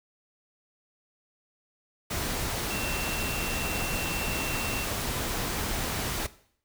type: tone in noise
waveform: sine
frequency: 2700 Hz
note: E7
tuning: 41 cents sharp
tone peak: -36 dBFS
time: 2.7-4.85 s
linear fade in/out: 10 ms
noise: pink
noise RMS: -31 dBFS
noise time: 2.1-6.27 s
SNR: -8 dB
effects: noise-tail reverb RT60 0.6 s tail -17 dB re dry